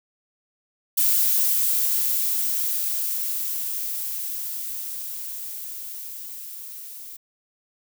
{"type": "noise with level ramp", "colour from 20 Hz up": "violet", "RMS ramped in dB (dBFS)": [-19, -39], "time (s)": [0.97, 7.17], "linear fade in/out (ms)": 10, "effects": []}